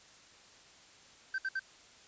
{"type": "tone bursts", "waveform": "triangle", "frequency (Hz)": 1553, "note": "G6", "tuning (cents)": -17, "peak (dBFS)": -30, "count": 3, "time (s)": [1.34, 1.595], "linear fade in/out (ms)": 5, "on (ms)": 43, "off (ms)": 63, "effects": ["white hiss -58 dBFS RMS until 2.07 s", "resampled to 16000 Hz"]}